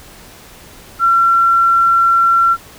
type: tone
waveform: sine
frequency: 1360 Hz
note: F6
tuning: 46 cents flat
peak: -8 dBFS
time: 0.99-2.57 s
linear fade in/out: 50 ms
effects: pink hiss -39 dBFS RMS until 2.78 s

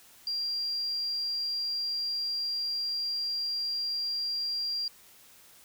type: tone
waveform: sine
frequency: 4763 Hz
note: D8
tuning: 24 cents sharp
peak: -29 dBFS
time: 0.27-4.88 s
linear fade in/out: 2 ms
effects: white hiss -56 dBFS RMS until 5.64 s

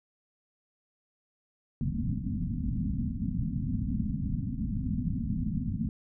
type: low-pass noise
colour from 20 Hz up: white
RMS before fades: -31 dBFS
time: 1.81-5.89 s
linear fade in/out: 2 ms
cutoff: 260 Hz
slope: 96 dB/octave
effects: none

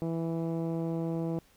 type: tone with low-pass filter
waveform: 10% pulse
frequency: 164.9 Hz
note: E3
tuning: 1 cent sharp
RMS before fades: -32 dBFS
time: 0.02-1.39 s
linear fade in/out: 0 ms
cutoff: 410 Hz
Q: 0.68
effects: pink hiss -63 dBFS RMS until 1.56 s

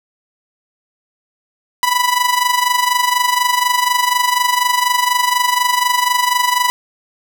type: tone with amplitude modulation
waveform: sawtooth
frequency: 987.8 Hz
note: B5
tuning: in tune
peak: -6 dBFS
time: 1.83-6.7 s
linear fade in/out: 0 ms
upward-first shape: sine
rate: 24.1 Hz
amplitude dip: 70%
effects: none

